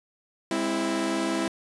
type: chord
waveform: sawtooth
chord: Ab augmented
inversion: none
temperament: equal with one note detuned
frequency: 203.7 / 261.6 / 329.6 Hz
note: Ab3 / C4 / E4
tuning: -33 / 0 / 0 cents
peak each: -28 / -27 / -23 dBFS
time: 0.51-1.48 s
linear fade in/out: 2 ms
effects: resampled to 24000 Hz